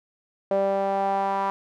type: tone with band-pass filter sweep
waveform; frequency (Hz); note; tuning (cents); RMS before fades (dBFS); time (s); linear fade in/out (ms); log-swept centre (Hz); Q
sawtooth; 196; G3; 0; -24; 0.51-1.5; 0; 580 to 960; 4.6
effects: none